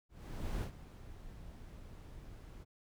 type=noise with ADSR envelope; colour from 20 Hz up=brown; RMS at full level=-36 dBFS; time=0.09-2.65 s; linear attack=520 ms; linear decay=100 ms; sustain=-15 dB; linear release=27 ms; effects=none